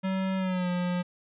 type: tone with pitch glide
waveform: square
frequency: 190 to 178.3 Hz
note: F#3 to F3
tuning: +46 to +36 cents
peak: -27 dBFS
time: 0.03-1.03 s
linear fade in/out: 20 ms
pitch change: -110 cents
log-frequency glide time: 0.37-0.69 s
effects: resampled to 8000 Hz